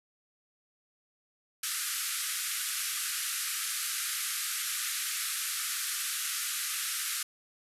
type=band-pass noise; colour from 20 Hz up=white; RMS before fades=-34 dBFS; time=1.63-7.23 s; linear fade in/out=5 ms; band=1200 to 13000 Hz; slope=96 dB/octave; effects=none